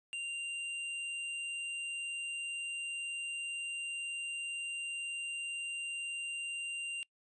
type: tone with hard clipping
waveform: triangle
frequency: 2781 Hz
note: F7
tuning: 8 cents flat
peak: -38 dBFS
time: 0.13-7.03 s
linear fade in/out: 0 ms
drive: 15 dB
effects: noise-tail reverb RT60 0.1 s tail -26 dB re dry + resampled to 22050 Hz